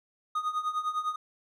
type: tone with tremolo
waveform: triangle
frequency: 1240 Hz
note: D#6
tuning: 6 cents flat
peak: -23 dBFS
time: 0.35-1.16 s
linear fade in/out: 5 ms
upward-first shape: triangle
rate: 9.9 Hz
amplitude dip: 85%
effects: none